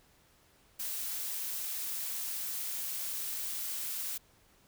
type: noise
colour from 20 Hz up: blue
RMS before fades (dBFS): -37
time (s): 0.79-4.18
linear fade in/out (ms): 10
effects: pink hiss -65 dBFS RMS until 4.67 s